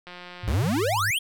click train, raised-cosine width 0.3 ms, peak -25 dBFS, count 86, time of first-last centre 0.07-0.548 s, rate 178 Hz
sine tone with vibrato, 103.83 Hz, G#2, in tune, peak -29 dBFS, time 0.43-1.11 s, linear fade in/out 5 ms, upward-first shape sine, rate 6.3 Hz, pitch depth 78 cents each way
square exponential sweep, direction up, 55 to 3361 Hz, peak -23 dBFS, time 0.47-1.19 s, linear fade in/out 10 ms
effects none

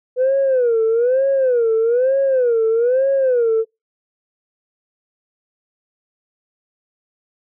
sine tone with vibrato, 493.9 Hz, B4, in tune, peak -11 dBFS, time 0.16-3.65 s, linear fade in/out 50 ms, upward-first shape sine, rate 1.1 Hz, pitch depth 180 cents each way, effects noise-tail reverb RT60 0.2 s tail -23 dB re dry + tanh soft clip ceiling -10 dBFS

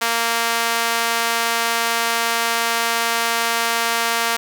sawtooth tone with high-pass filter, 231.3 Hz, A#3, 13 cents flat, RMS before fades -20 dBFS, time 0.01-4.37 s, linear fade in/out 10 ms, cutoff 980 Hz, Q 0.78, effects none

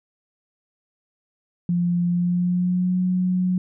sine tone with pitch glide, 174.61 to 182.66 Hz, F3 to F#3, 0 to -22 cents, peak -18 dBFS, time 1.69-3.58 s, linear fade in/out 2 ms, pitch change +78 cents, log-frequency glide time 2.08-2.98 s, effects none

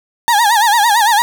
35% pulse tone with vibrato, 880 Hz, A5, in tune, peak -7 dBFS, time 0.28-1.22 s, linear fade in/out 0 ms, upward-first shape sine, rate 8.9 Hz, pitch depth 150 cents each way, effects none

